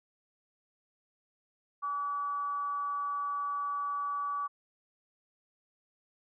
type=tone with frequency modulation; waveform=sine; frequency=1146 Hz; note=D6; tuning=43 cents flat; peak=-31 dBFS; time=1.82-4.48 s; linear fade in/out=20 ms; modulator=318 Hz; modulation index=0.23; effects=none